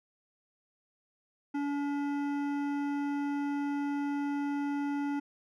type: tone with hard clipping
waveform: sine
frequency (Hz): 285.5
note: D4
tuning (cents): -49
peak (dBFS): -32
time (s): 1.54-5.2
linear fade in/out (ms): 10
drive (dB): 13
effects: none